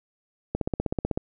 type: click train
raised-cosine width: 2 ms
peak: -12 dBFS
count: 11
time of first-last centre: 0.55-1.175 s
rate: 16 Hz
effects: none